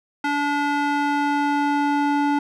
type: tone with band-pass filter sweep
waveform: square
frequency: 288.7 Hz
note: D4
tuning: 30 cents flat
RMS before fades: -21 dBFS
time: 0.24-2.39 s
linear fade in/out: 5 ms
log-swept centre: 1300 to 700 Hz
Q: 1
effects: none